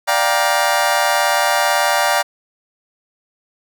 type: chord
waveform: 25% pulse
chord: G minor seventh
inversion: second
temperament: just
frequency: 588 / 705.6 / 784 / 940.8 Hz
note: D5 / F5 / G5 / Bb5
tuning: +2 / +18 / 0 / +16 cents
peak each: -16 dBFS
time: 0.07-2.23 s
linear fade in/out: 20 ms
effects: none